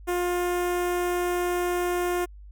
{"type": "tone with notch filter", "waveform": "sawtooth", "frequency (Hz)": 354.3, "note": "F4", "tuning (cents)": 25, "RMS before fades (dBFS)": -26, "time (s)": [0.07, 2.26], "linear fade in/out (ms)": 20, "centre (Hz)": 4300, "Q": 0.95, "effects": ["added 50 Hz sine -42 dBFS peak until 2.51 s"]}